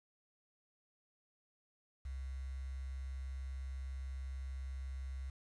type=tone with quantisation; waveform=sine; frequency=66.3 Hz; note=C2; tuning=23 cents sharp; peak=-40 dBFS; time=2.05-5.3 s; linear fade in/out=5 ms; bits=10; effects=resampled to 22050 Hz